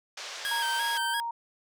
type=band-pass noise; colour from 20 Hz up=white; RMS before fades=-40 dBFS; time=0.17-0.98 s; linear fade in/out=5 ms; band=490 to 5900 Hz; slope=24 dB/octave
type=tone with vibrato; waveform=25% pulse; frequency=1600 Hz; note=G6; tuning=35 cents sharp; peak=-25 dBFS; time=0.45-1.2 s; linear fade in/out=0 ms; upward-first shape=square; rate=2.9 Hz; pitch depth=47 cents each way
type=tone; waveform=sine; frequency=932.3 Hz; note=A#5; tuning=in tune; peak=-30 dBFS; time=0.51-1.31 s; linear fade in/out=5 ms
effects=none